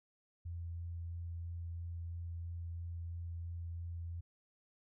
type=tone with vibrato; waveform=sine; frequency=85 Hz; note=F2; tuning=46 cents flat; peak=-40 dBFS; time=0.45-4.21 s; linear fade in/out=10 ms; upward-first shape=sine; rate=3 Hz; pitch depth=10 cents each way; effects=none